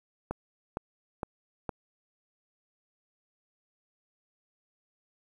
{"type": "click train", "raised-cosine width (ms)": 1, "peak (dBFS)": -18, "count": 4, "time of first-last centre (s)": [0.31, 1.692], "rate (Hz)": 2.17, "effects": ["9-bit"]}